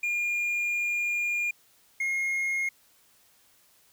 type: tone pair in turn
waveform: triangle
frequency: 2416 / 2148 Hz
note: D7 / C7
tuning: +48 / +45 cents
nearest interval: major second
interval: 203 cents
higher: first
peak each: -24 dBFS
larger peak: neither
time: 0.03-1.51 / 2-2.69 s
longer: first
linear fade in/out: 5 ms
effects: white hiss -62 dBFS RMS until 3.92 s